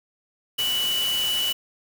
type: tone in noise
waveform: sine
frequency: 2960 Hz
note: F#7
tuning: in tune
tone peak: -22 dBFS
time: 0.58-1.53 s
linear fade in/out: 10 ms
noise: white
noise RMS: -31 dBFS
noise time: 0.58-1.53 s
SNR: +6 dB
effects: none